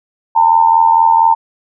sine tone with amplitude modulation, 907 Hz, A#5, 48 cents flat, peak -3 dBFS, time 0.35-1.35 s, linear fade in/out 20 ms, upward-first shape sine, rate 84.3 Hz, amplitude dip 70%, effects none

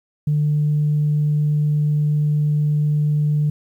sine tone, 149.3 Hz, D3, 29 cents sharp, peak -14 dBFS, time 0.27-3.5 s, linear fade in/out 5 ms, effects tanh soft clip ceiling -11 dBFS + 9-bit

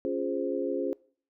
sine chord, Db major seventh, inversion none, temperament equal, 277.2 / 349.2 / 415.3 / 523.3 Hz, Db4 / F4 / Ab4 / C5, 0 / 0 / 0 / 0 cents, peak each -33 dBFS, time 0.05-0.93 s, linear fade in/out 0 ms, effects noise-tail reverb RT60 0.5 s tail -23 dB re dry

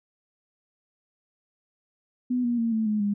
sine tone with pitch steps, 248.9 / 239.2 / 229.8 / 220.8 / 212.2 / 203.9 Hz, B3 / A#3 / A#3 / A3 / G#3 / G#3, +14 / +45 / -25 / +6 / +38 / -32 cents, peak -22 dBFS, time 2.3-3.14 s, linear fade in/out 10 ms, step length 140 ms, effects none

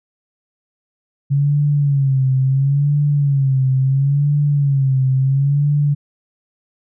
sine tone with vibrato, 138.59 Hz, C#3, in tune, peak -12 dBFS, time 1.3-5.95 s, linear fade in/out 20 ms, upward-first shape sine, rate 0.73 Hz, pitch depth 92 cents each way, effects none

